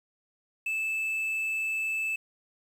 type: tone with quantisation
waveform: triangle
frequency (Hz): 2627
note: E7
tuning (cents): -7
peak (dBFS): -26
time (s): 0.66-2.16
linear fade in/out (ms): 5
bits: 9
effects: none